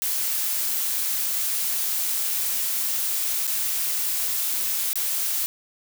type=noise with dropouts; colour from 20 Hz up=blue; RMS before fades=-25 dBFS; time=0.02-5.46 s; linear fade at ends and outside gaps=0 ms; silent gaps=3.469-3.476 / 4.931-4.956 s; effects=none